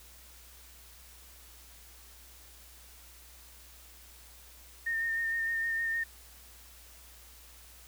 sine tone with vibrato, 1826 Hz, A#6, 36 cents flat, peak -29 dBFS, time 4.86-6.04 s, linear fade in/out 10 ms, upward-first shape sine, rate 6.5 Hz, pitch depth 23 cents each way, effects added 60 Hz sine -56 dBFS peak until 7.87 s + white hiss -55 dBFS RMS until 7.87 s

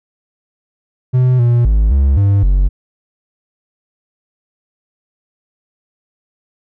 triangle tone with pitch steps, 126.9 / 119.7 / 53.1 / 68.7 / 99.7 / 46.92 Hz, B2 / A#2 / G#1 / C#2 / G2 / F#1, +47 / +46 / +39 / -15 / +30 / +25 cents, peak -6 dBFS, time 1.13-2.69 s, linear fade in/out 20 ms, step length 260 ms, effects none

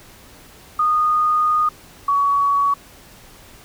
sine tone pair in turn, 1231 / 1126.9 Hz, D#6 / C#6, -19 / +28 cents, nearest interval major second, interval 153 cents, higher first, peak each -14 dBFS, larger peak neither, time 0.79-1.69 / 2.08-2.74 s, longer first, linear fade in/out 5 ms, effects pink hiss -45 dBFS RMS until 3.64 s

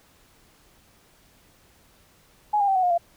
sine tone with pitch steps, 838 / 805.3 / 773.8 / 743.6 / 714.5 / 686.6 Hz, G#5 / G5 / G5 / F#5 / F5 / F5, +15 / +46 / -23 / +8 / +39 / -30 cents, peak -18 dBFS, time 2.53-2.98 s, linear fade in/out 10 ms, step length 75 ms, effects pink hiss -58 dBFS RMS until 3.16 s

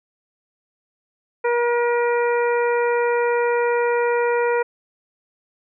harmonic tone, 477.4 Hz, A#4, 41 cents sharp, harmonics 1 / 2 / 3 / 4 / 5, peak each -18 / -24 / -28 / -30 / -32 dBFS, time 1.44-4.63 s, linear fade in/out 10 ms, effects none

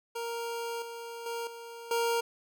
25% pulse tone with level steps, 466.2 Hz, A#4, in tune, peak -30 / -36 / -30 / -39 / -23 dBFS, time 0.15-2.21 s, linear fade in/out 10 ms, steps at 0.82 / 1.26 / 1.47 / 1.91 s, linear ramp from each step 2 ms, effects none

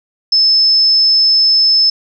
sine tone, 5240 Hz, E8, 11 cents flat, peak -7 dBFS, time 0.32-1.9 s, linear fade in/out 5 ms, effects none

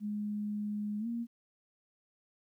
sine tone with pitch glide, 208.6 to 234.1 Hz, G#3 to A#3, +8 to +8 cents, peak -33 dBFS, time 0-1.27 s, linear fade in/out 50 ms, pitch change +200 cents, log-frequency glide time 0.99-1.07 s, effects 12-bit

